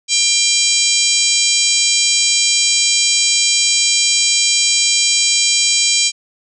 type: harmonic tone with a mistuned harmonic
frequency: 794 Hz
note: G5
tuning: 22 cents sharp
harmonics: 3 / 4 / 5 / 6 / 7 / 8 / 9 / 10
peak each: -20 / -20 / -20 / -20 / -20 / -20 / -20 / -20 dBFS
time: 0.08-6.12 s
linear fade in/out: 50 ms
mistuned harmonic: 8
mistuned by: +44 cents
effects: none